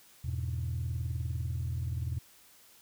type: chord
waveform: sine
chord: E major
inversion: none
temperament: equal with one note detuned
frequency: 83.17 / 103.83 / 123.47 Hz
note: E2 / G#2 / B2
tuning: +16 / 0 / 0 cents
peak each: -33 / -38 / -34 dBFS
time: 0.24-2.19 s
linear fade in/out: 10 ms
effects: tanh soft clip ceiling -26 dBFS + white hiss -59 dBFS RMS until 2.81 s